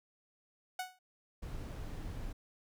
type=tone with exponential decay; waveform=sawtooth; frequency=739 Hz; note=F#5; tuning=2 cents flat; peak=-30 dBFS; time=0.79-0.99 s; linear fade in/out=5 ms; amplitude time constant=43 ms
type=noise; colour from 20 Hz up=brown; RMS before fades=-42 dBFS; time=1.42-2.33 s; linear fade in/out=10 ms
effects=none